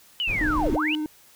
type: linear two-way sweep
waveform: sine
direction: down then up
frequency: 3039 to 225.3 to 3039 Hz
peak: -23 dBFS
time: 0.2-0.95 s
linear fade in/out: 0 ms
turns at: 0.73 s
type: noise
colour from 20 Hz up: brown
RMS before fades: -29 dBFS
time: 0.27-0.77 s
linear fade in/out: 20 ms
type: tone with vibrato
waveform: triangle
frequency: 306.1 Hz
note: D#4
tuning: 28 cents flat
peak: -23 dBFS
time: 0.41-1.06 s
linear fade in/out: 0 ms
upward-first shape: sine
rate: 16 Hz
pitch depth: 15 cents each way
effects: white hiss -54 dBFS RMS until 1.35 s